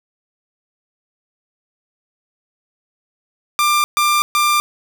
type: tone bursts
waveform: sawtooth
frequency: 1190 Hz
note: D6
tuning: 22 cents sharp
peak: -9 dBFS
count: 3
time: 3.59-4.6 s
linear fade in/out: 0 ms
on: 250 ms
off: 130 ms
effects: none